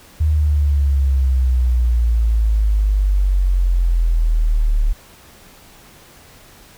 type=exponential sweep; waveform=sine; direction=down; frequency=77.78 to 36.27 Hz; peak=-12 dBFS; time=0.2-4.93 s; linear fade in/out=10 ms; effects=pink hiss -45 dBFS RMS until 6.77 s